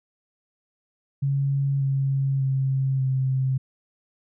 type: tone with pitch steps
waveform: sine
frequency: 138.59 / 136.29 / 134.02 / 131.8 Hz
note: C#3 / C#3 / C3 / C3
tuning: 0 / -29 / +42 / +13 cents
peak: -20 dBFS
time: 1.22-3.58 s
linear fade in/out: 10 ms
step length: 590 ms
effects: none